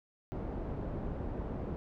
pink low-pass noise, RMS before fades -38 dBFS, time 0.32-1.76 s, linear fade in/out 0 ms, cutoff 610 Hz, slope 12 dB/octave, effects none

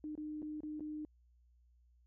sine tone with dropouts, 304.1 Hz, D#4, 40 cents flat, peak -40 dBFS, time 0.04-1.05 s, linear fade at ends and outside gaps 1 ms, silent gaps 0.153-0.177 / 0.42-0.427 / 0.605-0.633 / 0.796-0.806 s, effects added 60 Hz sine -65 dBFS peak until 2.06 s

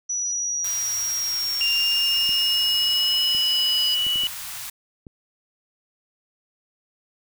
sine exponential sweep, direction down, 5900 to 4978 Hz, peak -23 dBFS, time 0.09-3.95 s, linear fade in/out 10 ms
white band-stop noise, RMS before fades -34 dBFS, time 0.64-4.7 s, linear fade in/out 5 ms, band 140 to 790 Hz, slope 24 dB/octave
sine tone with pitch glide, 2794 to 2945 Hz, F7 to F#7, 0 to -9 cents, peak -20 dBFS, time 1.61-4.27 s, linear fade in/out 0 ms, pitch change +91 cents, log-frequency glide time 1.75-3.22 s
clicks, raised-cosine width 3 ms, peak -28 dBFS, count 6, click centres 2.292 / 3.349 / 4.067 / 4.158 / 4.236 / 5.068 s
effects none

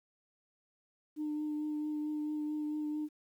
sine tone with vibrato, 301.9 Hz, D4, 48 cents sharp, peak -32 dBFS, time 1.16-3.09 s, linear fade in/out 50 ms, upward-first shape triangle, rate 4.5 Hz, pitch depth 16 cents each way, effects tanh soft clip ceiling -30 dBFS + 11-bit

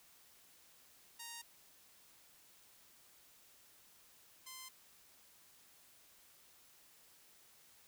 5% pulse tone pair in turn, 932.3 / 1038.5 Hz, A#5 / C6, 0 / -13 cents, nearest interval major second, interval 187 cents, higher second, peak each -35 / -37 dBFS, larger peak first, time 1.19-1.42 / 4.46-4.69 s, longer neither, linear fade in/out 10 ms, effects white hiss -65 dBFS RMS until 7.87 s

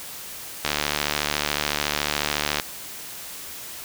click train, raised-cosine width 0.2 ms, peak -4 dBFS, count 145, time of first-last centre 0.65-2.599 s, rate 73.9 Hz, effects white hiss -37 dBFS RMS until 3.84 s

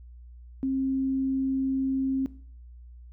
sine tone, 266.6 Hz, C4, 33 cents sharp, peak -24 dBFS, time 0.63-2.26 s, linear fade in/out 0 ms, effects noise-tail reverb RT60 0.5 s tail -18 dB re dry + added 60 Hz sine -44 dBFS peak until 3.12 s

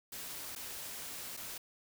white noise with dropouts, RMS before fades -44 dBFS, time 0.12-1.58 s, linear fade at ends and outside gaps 5 ms, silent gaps 0.552-0.56 / 1.368-1.372 s, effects none

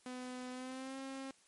sawtooth tone with pitch glide, 251.9 to 268.4 Hz, B3 to C4, +34 to +44 cents, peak -39 dBFS, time 0.06-1.31 s, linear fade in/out 2 ms, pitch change +110 cents, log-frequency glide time 0.51-0.97 s, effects white hiss -68 dBFS RMS until 1.47 s + MP3 48 kbps

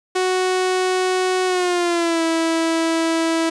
sawtooth tone with pitch glide, 370 to 327.7 Hz, F#4 to E4, 0 to -10 cents, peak -13 dBFS, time 0.15-3.5 s, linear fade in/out 10 ms, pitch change -210 cents, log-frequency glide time 1.46-2.23 s, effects resampled to 22050 Hz + 8-bit

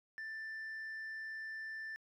sine tone, 1771 Hz, A6, 11 cents sharp, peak -39 dBFS, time 0.18-1.96 s, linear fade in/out 0 ms, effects tanh soft clip ceiling -41 dBFS + 13-bit

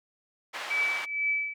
white band-pass noise, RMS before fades -37 dBFS, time 0.53-1.06 s, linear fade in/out 20 ms, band 700 to 2300 Hz, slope 12 dB/octave
sine tone with tremolo, 2303 Hz, D7, 34 cents flat, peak -23 dBFS, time 0.7-1.54 s, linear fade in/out 10 ms, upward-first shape triangle, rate 2.1 Hz, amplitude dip 80%
effects none

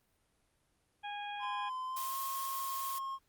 harmonic tone, 822 Hz, G#5, 18 cents flat, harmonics 1 / 2 / 3 / 4, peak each -40 / -47 / -48 / -48 dBFS, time 1.03-1.7 s, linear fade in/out 20 ms
triangle tone with pitch glide, 1027 to 1076.8 Hz, C6 to C6, -33 to +49 cents, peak -35 dBFS, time 1.39-3.19 s, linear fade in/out 50 ms, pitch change +82 cents, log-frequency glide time 1.86-2.18 s
blue noise, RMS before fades -42 dBFS, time 1.96-2.99 s, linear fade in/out 10 ms
effects pink hiss -75 dBFS RMS until 3.28 s + Opus 32 kbps

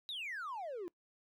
triangle exponential sweep, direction down, 3951 to 329.6 Hz, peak -37 dBFS, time 0.09-0.88 s, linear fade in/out 0 ms, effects noise-tail reverb RT60 0.1 s tail -23 dB re dry + tanh soft clip ceiling -35 dBFS

